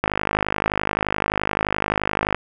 click train, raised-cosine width 0.5 ms, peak -4 dBFS, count 120, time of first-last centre 0.04-2.346 s, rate 51.6 Hz, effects none

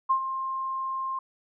sine tone with ADSR envelope, 1059 Hz, C6, 21 cents sharp, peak -18 dBFS, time 0.09-1.19 s, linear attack 17 ms, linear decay 87 ms, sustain -10 dB, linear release 4 ms, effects none

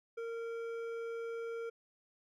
sine tone with hard clipping, 460.9 Hz, A#4, 20 cents flat, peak -40 dBFS, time 0.17-1.7 s, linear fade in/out 10 ms, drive 9 dB, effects none

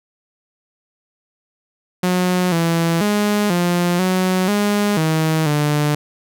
sawtooth tone with pitch steps, 181.3 / 166.8 / 207.5 / 175.4 / 185.2 / 205.8 / 158.7 / 148.4 Hz, F#3 / E3 / G#3 / F3 / F#3 / G#3 / D#3 / D3, -35 / +21 / -1 / +8 / +2 / -16 / +35 / +18 cents, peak -11 dBFS, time 2.03-5.95 s, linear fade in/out 5 ms, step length 490 ms, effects none

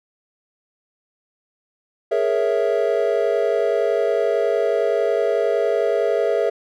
triangle chord, A# half-diminished seventh, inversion third, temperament equal, 415.3 / 466.2 / 554.4 / 659.3 Hz, G#4 / A#4 / C#5 / E5, 0 / 0 / 0 / 0 cents, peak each -20 / -20 / -22 / -20 dBFS, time 2.11-6.5 s, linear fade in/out 10 ms, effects none

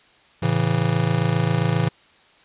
square chord, A major, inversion none, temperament just, 110 / 137.5 / 165 Hz, A2 / C#3 / E3, 0 / -14 / +2 cents, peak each -24 / -23 / -23 dBFS, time 0.42-1.89 s, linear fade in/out 10 ms, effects white hiss -54 dBFS RMS until 2.44 s + resampled to 8000 Hz

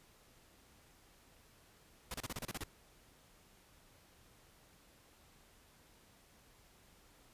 pink noise bursts, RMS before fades -42 dBFS, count 9, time 2.11-2.637 s, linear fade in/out 2 ms, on 31 ms, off 31 ms, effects pink hiss -65 dBFS RMS until 7.33 s + resampled to 32000 Hz

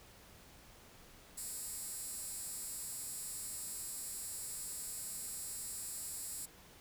10% pulse tone with high-pass filter, 311.1 Hz, D#4, in tune, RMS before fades -44 dBFS, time 1.37-6.46 s, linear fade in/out 10 ms, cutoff 8800 Hz, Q 2.2, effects pink hiss -59 dBFS RMS until 6.8 s

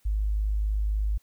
sine tone, 51.91 Hz, G#1, in tune, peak -23 dBFS, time 0.05-1.18 s, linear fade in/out 10 ms, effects white hiss -66 dBFS RMS until 1.22 s

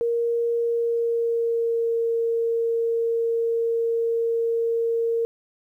sine tone with pitch glide, 468.1 to 460.9 Hz, A#4 to A#4, +7 to -20 cents, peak -20 dBFS, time 0.01-5.25 s, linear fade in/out 0 ms, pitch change -27 cents, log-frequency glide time 0.53-1.98 s, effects 10-bit

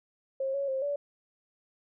sine tone with pitch steps, 536 / 557 / 531 / 574 Hz, C5 / C#5 / C5 / D5, +42 / +8 / +25 / -40 cents, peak -28 dBFS, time 0.4-0.96 s, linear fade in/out 5 ms, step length 140 ms, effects none

